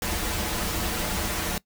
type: noise with comb filter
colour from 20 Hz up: pink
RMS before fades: -28 dBFS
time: 0.02-1.58 s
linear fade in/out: 2 ms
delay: 7.5 ms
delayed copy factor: -0.95
effects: noise-tail reverb RT60 0.1 s tail -21 dB re dry